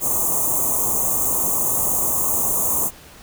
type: band-stop noise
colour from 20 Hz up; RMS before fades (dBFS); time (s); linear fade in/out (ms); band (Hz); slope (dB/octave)
white; -20; 0-2.91; 50; 1200 to 6300; 96
effects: pink hiss -44 dBFS RMS until 3.22 s